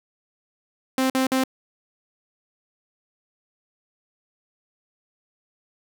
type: tone bursts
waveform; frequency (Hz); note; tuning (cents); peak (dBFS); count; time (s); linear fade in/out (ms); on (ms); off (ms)
sawtooth; 261.9; C4; +2; -15; 3; 0.98-1.438; 2; 120; 49
effects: none